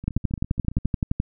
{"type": "two click trains", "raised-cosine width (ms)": 5, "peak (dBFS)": [-23, -9], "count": [13, 14], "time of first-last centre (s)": [[0.04, 0.851], [0.08, 1.201]], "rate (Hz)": [14.8, 11.6], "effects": []}